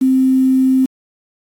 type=tone with quantisation; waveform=sine; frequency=261.6 Hz; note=C4; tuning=in tune; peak=-9 dBFS; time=0.01-0.86 s; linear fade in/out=10 ms; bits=6; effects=AAC 64 kbps